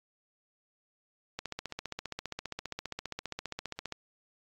click train, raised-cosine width 0.2 ms, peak -19 dBFS, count 39, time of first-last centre 1.39-3.923 s, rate 15 Hz, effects AAC 48 kbps

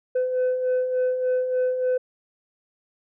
sine beating tone pair, 504 / 507.4 Hz, B4 / B4, +35 / +47 cents, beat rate 3.4 Hz, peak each -27 / -19 dBFS, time 0.15-1.98 s, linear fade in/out 10 ms, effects tanh soft clip ceiling -18 dBFS

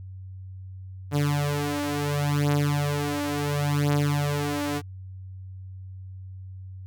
sawtooth beating tone pair, 144.9 / 145.61 Hz, D3 / D3, -23 / -14 cents, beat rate 0.71 Hz, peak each -22 dBFS, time 1.11-4.82 s, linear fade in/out 50 ms, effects added 94 Hz sine -37 dBFS peak until 6.86 s

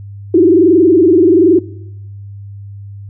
sine tone with frequency modulation, 348.3 Hz, F4, 5 cents flat, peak -4 dBFS, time 0.34-1.59 s, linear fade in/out 5 ms, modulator 21.2 Hz, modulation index 1.7, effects noise-tail reverb RT60 0.9 s tail -19 dB re dry + added 100 Hz sine -27 dBFS peak until 3.09 s

